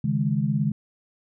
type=chord; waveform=sine; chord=C# suspended second; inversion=none; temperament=just; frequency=138.59 / 155.92 / 207.9 Hz; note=C#3 / D#3 / G#3; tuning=0 / +4 / +2 cents; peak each=-25 dBFS; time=0.04-0.72 s; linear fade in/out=5 ms; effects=none